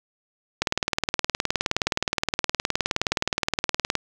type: click train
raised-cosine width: 0.2 ms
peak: -4 dBFS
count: 65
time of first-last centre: 0.62-3.953 s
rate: 19.2 Hz
effects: 7-bit